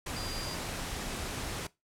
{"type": "tone in noise", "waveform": "sine", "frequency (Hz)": 4800, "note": "D8", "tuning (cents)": 37, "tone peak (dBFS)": -40, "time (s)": [0.16, 0.55], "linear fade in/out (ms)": 5, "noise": "pink", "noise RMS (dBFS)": -37, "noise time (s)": [0.06, 1.67], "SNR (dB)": -6, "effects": ["noise-tail reverb RT60 0.2 s tail -19 dB re dry", "low-pass 11000 Hz 12 dB/octave"]}